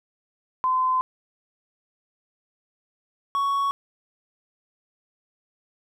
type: tone pair in turn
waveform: sine / triangle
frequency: 1027 / 1114.2 Hz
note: C6 / C#6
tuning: -33 / +9 cents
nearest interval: minor second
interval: 142 cents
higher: second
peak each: -19 dBFS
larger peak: neither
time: 0.64-1.01 / 3.35-3.71 s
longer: first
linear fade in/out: 0 ms
effects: none